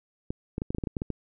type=clicks; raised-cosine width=3 ms; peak=-17 dBFS; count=11; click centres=0.305 / 0.581 / 0.619 / 0.705 / 0.748 / 0.784 / 0.838 / 0.872 / 0.968 / 1.019 / 1.103 s; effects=none